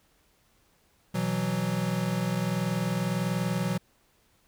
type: chord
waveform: square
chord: B suspended fourth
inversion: none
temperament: equal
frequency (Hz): 123.47 / 164.81 / 185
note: B2 / E3 / F#3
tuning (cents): 0 / 0 / 0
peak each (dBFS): -33 / -32 / -30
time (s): 1.14-3.78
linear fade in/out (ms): 10
effects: pink hiss -66 dBFS RMS until 4.47 s